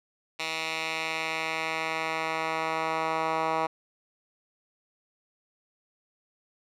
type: tone with band-pass filter sweep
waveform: 10% pulse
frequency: 160.5 Hz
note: E3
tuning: 46 cents flat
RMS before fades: -30 dBFS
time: 0.39-3.67 s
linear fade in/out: 10 ms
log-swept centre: 3100 to 1100 Hz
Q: 1.4
effects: none